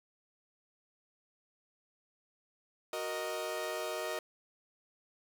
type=chord; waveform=sawtooth; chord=D# minor; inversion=first; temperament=equal; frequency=370 / 466.2 / 622.3 Hz; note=F#4 / A#4 / D#5; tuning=0 / 0 / 0 cents; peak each=-38 / -37 / -34 dBFS; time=2.93-4.19 s; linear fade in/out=2 ms; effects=none